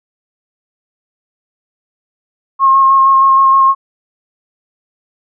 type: tone with vibrato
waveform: sine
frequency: 1077 Hz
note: C6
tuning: 50 cents sharp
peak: -5 dBFS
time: 2.59-3.75 s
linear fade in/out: 50 ms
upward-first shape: square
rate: 6.4 Hz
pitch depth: 12 cents each way
effects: none